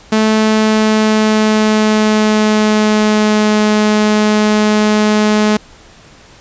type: tone with pitch glide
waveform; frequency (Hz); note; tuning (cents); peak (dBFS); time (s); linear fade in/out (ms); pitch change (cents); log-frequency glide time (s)
sawtooth; 217.6 to 212.3; A3 to G#3; -19 to +38; -5; 0.12-5.57; 5; -43; 0.32-3.64
effects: pink hiss -41 dBFS RMS until 6.4 s + resampled to 16000 Hz